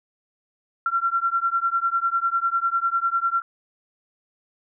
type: beating tone pair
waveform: sine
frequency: 1360 / 1370 Hz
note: F6 / F6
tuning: -46 / -34 cents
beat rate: 10 Hz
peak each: -23 dBFS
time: 0.86-3.42 s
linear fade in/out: 2 ms
effects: none